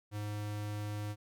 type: tone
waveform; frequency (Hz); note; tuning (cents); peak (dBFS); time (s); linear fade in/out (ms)
square; 104.5; G#2; +11; -37; 0.11-1.16; 50
effects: none